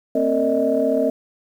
sine tone cluster, 230.8 / 265.9 / 457.9 / 593 / 633 Hz, A#3 / C4 / A#4 / D5 / D#5, -17 / +28 / -31 / +17 / +30 cents, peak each -28 / -21 / -22 / -24 / -20 dBFS, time 0.15-1.1 s, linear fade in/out 5 ms, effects tanh soft clip ceiling -5 dBFS + 8-bit

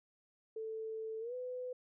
sine tone with pitch glide, 442 to 501.9 Hz, A4 to B4, +8 to +28 cents, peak -39 dBFS, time 0.56-1.73 s, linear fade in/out 5 ms, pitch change +220 cents, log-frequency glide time 1.2-1.34 s, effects none

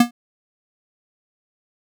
square tone with exponential decay, 239.3 Hz, A#3, 46 cents sharp, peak -8 dBFS, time 0-0.11 s, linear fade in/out 5 ms, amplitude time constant 23 ms, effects none

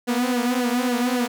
sawtooth tone with flanger, 245.8 Hz, B3, 8 cents flat, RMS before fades -22 dBFS, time 0.07-1.28 s, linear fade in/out 20 ms, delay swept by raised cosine 0.81 to 6.31 ms, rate 3.6 Hz, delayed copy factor -0.75, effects none

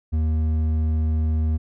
sine tone with hard clipping, 78.6 Hz, D#2, 18 cents sharp, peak -20 dBFS, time 0.12-1.58 s, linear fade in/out 20 ms, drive 6 dB, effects none

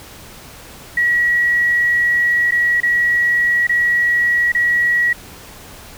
sine tone with dropouts, 1920 Hz, B6, 49 cents flat, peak -12 dBFS, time 0.97-5.13 s, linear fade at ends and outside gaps 5 ms, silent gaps 2.51-2.52 / 2.804-2.831 / 3.67-3.693 / 4.52-4.548 s, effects pink hiss -38 dBFS RMS until 5.97 s

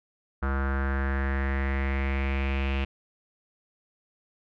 square tone with low-pass filter sweep, 68 Hz, C#2, 33 cents flat, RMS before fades -27 dBFS, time 0.42-2.85 s, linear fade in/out 10 ms, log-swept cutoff 1400 to 2700 Hz, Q 4.9, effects none

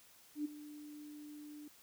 sine tone with ADSR envelope, 297.3 Hz, D4, 21 cents sharp, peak -33 dBFS, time 0.35-1.68 s, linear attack 100 ms, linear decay 14 ms, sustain -15 dB, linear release 3 ms, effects white hiss -63 dBFS RMS until 1.82 s

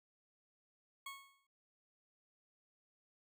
20% pulse tone with exponential decay, 1099 Hz, C#6, 15 cents flat, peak -38 dBFS, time 1.06-1.47 s, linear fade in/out 5 ms, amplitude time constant 88 ms, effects none

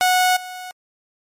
sawtooth tone with level steps, 734 Hz, F#5, 14 cents flat, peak -10 / -27 dBFS, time 0.01-0.71 s, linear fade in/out 0 ms, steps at 0.36 s, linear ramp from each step 10 ms, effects MP3 64 kbps

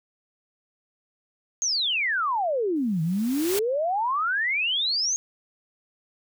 sine exponential two-way sweep, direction down then up, 6610 to 154.9 to 6610 Hz, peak -22 dBFS, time 1.62-5.16 s, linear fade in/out 0 ms, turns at 3.02 s
white noise with exponential growth, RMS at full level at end -27 dBFS, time 2.76-3.59 s, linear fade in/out 1 ms, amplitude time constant 180 ms
effects none

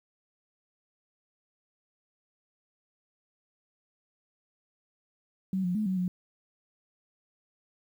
sine tone with pitch steps, 189.6 / 178.6 / 214.1 / 187.6 / 180.9 Hz, F#3 / F3 / A3 / F#3 / F#3, +43 / +39 / -47 / +24 / -39 cents, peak -26 dBFS, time 5.53-6.08 s, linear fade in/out 2 ms, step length 110 ms, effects 10-bit

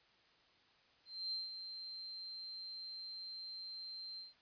sine tone with ADSR envelope, 4141 Hz, C8, 19 cents flat, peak -37 dBFS, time 1.05-4.34 s, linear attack 270 ms, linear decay 170 ms, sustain -8 dB, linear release 160 ms, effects white hiss -69 dBFS RMS until 4.41 s + resampled to 11025 Hz

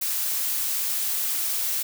blue noise, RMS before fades -26 dBFS, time 0.01-1.83 s, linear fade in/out 10 ms, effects none

